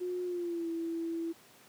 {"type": "tone with pitch glide", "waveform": "sine", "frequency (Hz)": [360, 332], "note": ["F#4", "E4"], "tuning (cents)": [-47, 12], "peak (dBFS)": -32, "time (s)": [0, 1.33], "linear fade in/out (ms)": 20, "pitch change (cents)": -141, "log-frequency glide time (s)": [0.24, 0.68], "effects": ["pink hiss -58 dBFS RMS until 1.68 s", "high-pass 200 Hz 12 dB/octave"]}